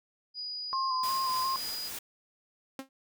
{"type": "tone", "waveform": "sine", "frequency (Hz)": 4922, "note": "D#8", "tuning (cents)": -20, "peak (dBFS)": -35, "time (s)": [0.34, 1.91], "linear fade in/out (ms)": 50}
{"type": "tone with vibrato", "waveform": "sine", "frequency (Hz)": 1046.5, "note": "C6", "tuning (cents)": 0, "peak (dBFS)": -28, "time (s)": [0.73, 1.56], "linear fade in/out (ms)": 0, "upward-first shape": "square", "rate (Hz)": 2.8, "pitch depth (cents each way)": 25}
{"type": "noise with tremolo", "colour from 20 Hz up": "white", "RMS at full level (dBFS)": -39, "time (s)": [1.03, 1.99], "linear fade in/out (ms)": 5, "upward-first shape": "sine", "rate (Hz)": 3.5, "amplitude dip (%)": 35}
{"type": "tone with exponential decay", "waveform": "sawtooth", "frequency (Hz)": 267.6, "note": "C4", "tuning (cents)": 39, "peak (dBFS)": -30, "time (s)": [2.79, 2.89], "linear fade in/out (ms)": 2, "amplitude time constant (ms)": 21}
{"effects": []}